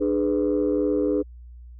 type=chord; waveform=sine; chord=G# diminished; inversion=second; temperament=just; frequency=299 / 415.3 / 498.4 Hz; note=D4 / G#4 / B4; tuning=+31 / 0 / +16 cents; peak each=-22 / -23 / -25 dBFS; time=0-1.23 s; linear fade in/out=20 ms; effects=tanh soft clip ceiling -13 dBFS + added 60 Hz sine -40 dBFS peak until 1.79 s